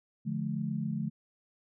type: chord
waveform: sine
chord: D minor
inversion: none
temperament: equal with one note detuned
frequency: 146.83 / 174.61 / 215.7 Hz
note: D3 / F3 / A3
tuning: 0 / 0 / -34 cents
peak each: -35 / -36 / -34 dBFS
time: 0.25-1.1 s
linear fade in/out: 20 ms
effects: none